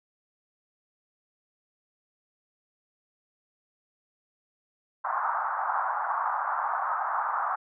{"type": "band-pass noise", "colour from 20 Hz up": "pink", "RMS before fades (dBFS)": -29, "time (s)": [5.04, 7.56], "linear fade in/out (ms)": 10, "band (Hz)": [770, 1400], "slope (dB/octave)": 48, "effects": []}